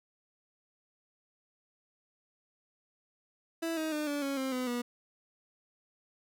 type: tone with pitch steps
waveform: 30% pulse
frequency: 329.6 / 315.4 / 301.9 / 288.9 / 276.5 / 264.6 / 253.3 / 242.4 Hz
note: E4 / D#4 / D4 / D4 / C#4 / C4 / B3 / B3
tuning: 0 / +24 / +48 / -28 / -4 / +20 / +44 / -32 cents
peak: -29 dBFS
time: 3.62-4.82 s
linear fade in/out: 10 ms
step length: 150 ms
effects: none